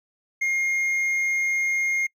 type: tone with hard clipping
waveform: triangle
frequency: 2132 Hz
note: C7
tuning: 32 cents sharp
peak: -22 dBFS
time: 0.41-2.07 s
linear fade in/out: 10 ms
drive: 7 dB
effects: noise-tail reverb RT60 0.1 s tail -26 dB re dry